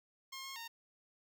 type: tone with pitch steps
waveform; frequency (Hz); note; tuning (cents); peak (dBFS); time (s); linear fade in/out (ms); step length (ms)
10% pulse; 1069 / 1079 / 921; C6 / C#6 / A#5; +37 / -47 / -21; -36; 0.32-0.68; 10; 120
effects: none